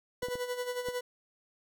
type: tone with tremolo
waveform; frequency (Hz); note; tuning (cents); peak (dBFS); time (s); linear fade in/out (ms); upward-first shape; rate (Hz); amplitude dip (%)
40% pulse; 493.9; B4; 0; -30; 0.22-1.01; 5; sine; 11; 65
type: clicks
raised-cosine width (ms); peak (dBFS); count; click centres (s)
2; -29; 4; 0.23 / 0.285 / 0.355 / 0.886
effects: none